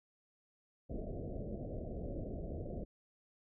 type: low-pass noise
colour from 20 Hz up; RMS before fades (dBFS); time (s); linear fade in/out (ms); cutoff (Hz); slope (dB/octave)
pink; -42; 0.89-2.85; 20; 680; 96
effects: none